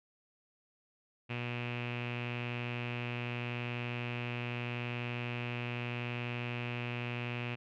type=tone with low-pass filter; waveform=sawtooth; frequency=120.8 Hz; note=B2; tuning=38 cents flat; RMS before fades=-38 dBFS; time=1.29-7.56 s; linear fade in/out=20 ms; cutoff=2600 Hz; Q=6.7; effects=none